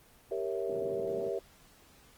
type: chord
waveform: sine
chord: G diminished seventh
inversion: none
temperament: equal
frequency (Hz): 392 / 466.2 / 554.4 / 659.3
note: G4 / Bb4 / Db5 / Fb5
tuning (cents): 0 / 0 / 0 / 0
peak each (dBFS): -35 / -36 / -39 / -39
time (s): 0.31-1.39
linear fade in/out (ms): 5
type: band-pass noise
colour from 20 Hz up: white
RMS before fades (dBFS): -45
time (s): 0.69-1.29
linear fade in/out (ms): 5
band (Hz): 110 to 470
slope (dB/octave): 24
effects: pink hiss -60 dBFS RMS until 2.17 s + Opus 24 kbps